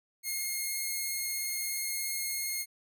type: tone with vibrato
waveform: 5% pulse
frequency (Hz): 2148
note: C7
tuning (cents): +45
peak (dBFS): -22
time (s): 0.23-2.66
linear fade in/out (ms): 50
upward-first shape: sine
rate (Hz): 17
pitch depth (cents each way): 10
effects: none